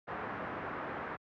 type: low-pass noise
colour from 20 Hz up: white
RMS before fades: -40 dBFS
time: 0.07-1.17 s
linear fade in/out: 20 ms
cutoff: 1600 Hz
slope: 24 dB/octave
effects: high-pass 100 Hz 12 dB/octave